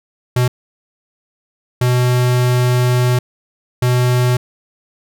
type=tone bursts at uneven times; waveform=square; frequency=124.3 Hz; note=B2; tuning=12 cents sharp; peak=-12 dBFS; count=3; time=0.36-0.48 / 1.81-3.19 / 3.82-4.37 s; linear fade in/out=5 ms; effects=none